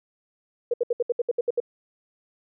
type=tone bursts; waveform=sine; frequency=479.1 Hz; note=A#4; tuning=47 cents sharp; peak=-19 dBFS; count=10; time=0.71-1.602 s; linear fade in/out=5 ms; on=28 ms; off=68 ms; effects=none